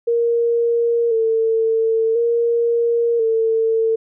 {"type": "tone with vibrato", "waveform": "sine", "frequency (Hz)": 458.4, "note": "A#4", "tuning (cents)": -29, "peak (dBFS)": -14, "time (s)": [0.07, 3.96], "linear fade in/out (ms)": 10, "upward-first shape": "square", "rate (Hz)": 0.48, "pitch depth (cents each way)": 37, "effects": []}